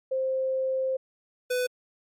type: tone pair in turn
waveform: sine / square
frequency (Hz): 525 / 499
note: C5 / B4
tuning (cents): +6 / +18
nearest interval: minor second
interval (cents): 88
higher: first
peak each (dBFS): -24 / -25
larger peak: first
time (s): 0.11-0.97 / 1.5-1.67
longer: first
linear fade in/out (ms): 10
effects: MP3 64 kbps